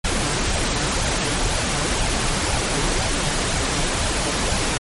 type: noise with flanger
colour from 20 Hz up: pink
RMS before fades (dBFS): -21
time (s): 0.04-4.78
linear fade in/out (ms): 10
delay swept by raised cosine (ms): 1.2 to 7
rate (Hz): 2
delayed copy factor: +0.5
effects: MP3 48 kbps